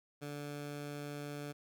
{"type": "tone", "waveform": "15% pulse", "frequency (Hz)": 145.5, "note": "D3", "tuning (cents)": -16, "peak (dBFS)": -35, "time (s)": [0.21, 1.53], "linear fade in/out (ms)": 20, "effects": []}